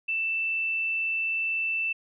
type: tone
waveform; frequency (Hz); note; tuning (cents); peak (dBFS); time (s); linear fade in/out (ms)
sine; 2659; E7; +14; -25; 0.08-1.93; 10
effects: none